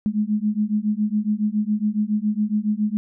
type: beating tone pair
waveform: sine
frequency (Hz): 207.7 / 214.9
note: G#3 / A3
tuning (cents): 0 / -41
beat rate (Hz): 7.2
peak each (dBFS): -22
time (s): 0.06-2.97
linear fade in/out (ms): 0
effects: none